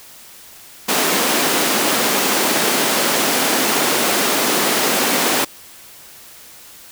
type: high-pass noise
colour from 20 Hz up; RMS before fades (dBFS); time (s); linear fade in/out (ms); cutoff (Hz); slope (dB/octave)
pink; -17; 0.88-5.45; 10; 220; 24
effects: white hiss -41 dBFS RMS until 6.91 s